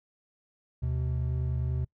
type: tone pair together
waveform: triangle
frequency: 76.43 / 126.5 Hz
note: D#2 / B2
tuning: -30 / +42 cents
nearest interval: major sixth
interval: 872 cents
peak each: -28 dBFS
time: 0.82-1.85 s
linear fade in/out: 10 ms
effects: noise-tail reverb RT60 0.1 s tail -24 dB re dry

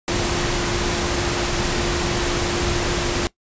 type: tone in noise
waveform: sine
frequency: 350.2 Hz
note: F4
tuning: 5 cents sharp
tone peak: -26 dBFS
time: 0.08-3.27 s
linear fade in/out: 0 ms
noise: pink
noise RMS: -22 dBFS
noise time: 0.08-3.27 s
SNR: -7 dB
effects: noise-tail reverb RT60 0.1 s tail -19 dB re dry + resampled to 16000 Hz

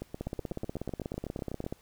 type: two click trains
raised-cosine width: 2 ms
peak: -23 / -21 dBFS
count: 14 / 26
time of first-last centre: 0.02-1.641 / 0.21-1.725 s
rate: 8.02 / 16.5 Hz
effects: pink hiss -62 dBFS RMS until 1.81 s

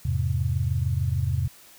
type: chord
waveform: sine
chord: E augmented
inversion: none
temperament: equal with one note detuned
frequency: 84.43 / 103.83 / 130.81 Hz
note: E2 / G#2 / B#2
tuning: +42 / 0 / 0 cents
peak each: -26 / -27 / -26 dBFS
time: 0.05-1.48 s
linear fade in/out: 5 ms
effects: white hiss -51 dBFS RMS until 1.78 s

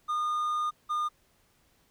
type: tone pair in turn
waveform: triangle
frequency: 1220 / 1215 Hz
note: D#6 / D#6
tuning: -34 / -42 cents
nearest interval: unison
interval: 8 cents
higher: first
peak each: -25 dBFS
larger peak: neither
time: 0.08-0.71 / 0.89-1.09 s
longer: first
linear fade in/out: 20 ms
effects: pink hiss -67 dBFS RMS until 1.9 s

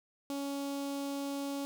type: tone with notch filter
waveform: sawtooth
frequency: 279.7 Hz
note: C#4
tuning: 16 cents sharp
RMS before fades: -37 dBFS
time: 0.3-1.65 s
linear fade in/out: 0 ms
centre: 1800 Hz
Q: 1
effects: none

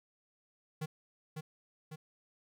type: tone with echo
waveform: square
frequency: 155.56 Hz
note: D#3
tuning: in tune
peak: -36 dBFS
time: 0.81-0.86 s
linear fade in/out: 10 ms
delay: 550 ms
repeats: 2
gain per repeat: -4 dB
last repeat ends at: 1.96 s
effects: none

